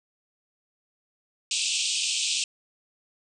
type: band-pass noise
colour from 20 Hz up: pink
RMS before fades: -27 dBFS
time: 1.51-2.44 s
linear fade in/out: 2 ms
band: 2500 to 8700 Hz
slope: 96 dB/octave
effects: none